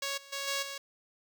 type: tone with level steps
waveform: 5% pulse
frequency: 554.4 Hz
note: C#5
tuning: in tune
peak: -21 / -39 / -23 / -19 / -27 dBFS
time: 0.02-0.78 s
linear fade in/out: 5 ms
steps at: 0.17 / 0.32 / 0.47 / 0.62 s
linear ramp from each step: 10 ms
effects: none